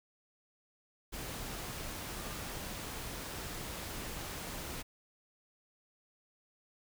sine tone in noise, 1200 Hz, D6, 37 cents sharp, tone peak -53 dBFS, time 2.16-2.43 s, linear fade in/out 20 ms, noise pink, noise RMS -42 dBFS, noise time 1.12-4.83 s, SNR -14 dB, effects none

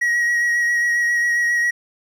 triangle tone with vibrato, 1903 Hz, A#6, 35 cents sharp, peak -14 dBFS, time 0.01-1.71 s, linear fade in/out 10 ms, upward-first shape sine, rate 7.4 Hz, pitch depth 18 cents each way, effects none

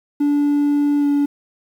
triangle tone with pitch glide, 289.6 to 286.6 Hz, D4 to D4, -24 to -42 cents, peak -11 dBFS, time 0.2-1.26 s, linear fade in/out 10 ms, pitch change -18 cents, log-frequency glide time 0.99-1.06 s, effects tanh soft clip ceiling -8 dBFS + 8-bit

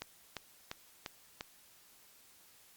click train, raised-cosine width 0.2 ms, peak -22 dBFS, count 5, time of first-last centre 0.02-1.409 s, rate 2.88 Hz, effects white hiss -62 dBFS RMS until 2.76 s + Opus 48 kbps

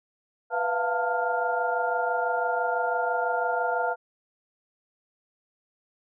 sine tone cluster, 492.6 / 682 / 708 / 896 / 1403 Hz, B4 / F5 / F5 / A5 / F6, -5 / -41 / +23 / +31 / +8 cents, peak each -30 dBFS, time 0.5-3.96 s, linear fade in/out 50 ms, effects none

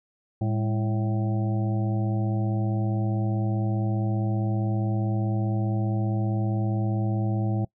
harmonic tone with a mistuned harmonic, 110 Hz, A2, in tune, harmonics 1 / 2 / 3 / 5 / 6 / 7, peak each -24 / -30 / -33 / -40 / -40 / -38 dBFS, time 0.41-7.65 s, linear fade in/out 5 ms, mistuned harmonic 2, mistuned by -120 cents, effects noise-tail reverb RT60 0.1 s tail -23 dB re dry

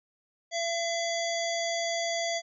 harmonic tone with a mistuned harmonic, 676 Hz, E5, 43 cents sharp, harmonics 1 / 3 / 5 / 7 / 9 / 10, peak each -30 / -35 / -37 / -38 / -40 / -40 dBFS, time 0.51-2.42 s, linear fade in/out 50 ms, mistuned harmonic 7, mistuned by -20 cents, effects none

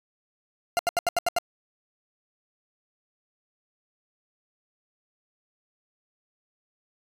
40% pulse tone bursts, 698.5 Hz, F5, in tune, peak -20 dBFS, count 7, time 0.77-1.385 s, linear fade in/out 0 ms, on 21 ms, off 78 ms, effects resampled to 32000 Hz

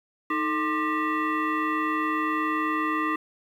sine tone with frequency modulation, 439.3 Hz, A4, 3 cents flat, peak -23 dBFS, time 0.3-3.16 s, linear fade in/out 5 ms, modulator 751 Hz, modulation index 2.1, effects 9-bit

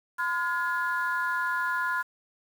sine tone cluster, 1020 / 1422 / 1693 Hz, C6 / F6 / G#6, -44 / +31 / +33 cents, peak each -29 / -28 / -32 dBFS, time 0.18-2.03 s, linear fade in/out 20 ms, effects tanh soft clip ceiling -18 dBFS + 8-bit

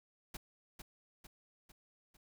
pink noise with echo, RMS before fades -44 dBFS, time 0.34-0.37 s, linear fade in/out 5 ms, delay 450 ms, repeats 4, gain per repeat -5 dB, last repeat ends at 2.17 s, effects none

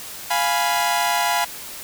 sawtooth chord, F diminished, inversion none, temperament equal, 698.5 / 830.6 / 987.8 Hz, F5 / Ab5 / Cb6, 0 / 0 / 0 cents, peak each -19 dBFS, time 0.3-1.45 s, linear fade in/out 10 ms, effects white hiss -35 dBFS RMS until 1.83 s

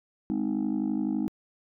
sine chord, Ab major, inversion none, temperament just, 207.7 / 259.6 / 311.5 Hz, Ab3 / C4 / Eb4, 0 / -13 / +2 cents, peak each -28 dBFS, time 0.3-1.28 s, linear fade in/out 0 ms, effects tanh soft clip ceiling -21 dBFS

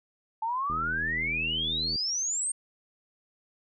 sine exponential sweep, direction up, 870 to 8730 Hz, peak -27 dBFS, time 0.42-2.52 s, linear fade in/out 5 ms
click train, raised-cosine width 3 ms, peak -28 dBFS, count 102, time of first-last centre 0.7-1.958 s, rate 80.3 Hz
effects none

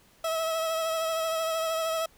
30% pulse tone with vibrato, 648 Hz, E5, 30 cents flat, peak -24 dBFS, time 0.24-2.06 s, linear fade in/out 5 ms, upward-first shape triangle, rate 13 Hz, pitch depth 31 cents each way, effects pink hiss -60 dBFS RMS until 2.17 s

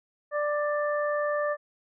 harmonic tone, 590 Hz, D5, 8 cents sharp, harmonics 1 / 2 / 3, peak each -26 / -32 / -34 dBFS, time 0.31-1.57 s, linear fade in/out 50 ms, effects none

